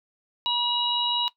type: harmonic tone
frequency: 965 Hz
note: B5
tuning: 40 cents flat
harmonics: 1 / 3 / 4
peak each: -28 / -28 / -25 dBFS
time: 0.46-1.28 s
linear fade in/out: 0 ms
effects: noise-tail reverb RT60 0.1 s tail -17 dB re dry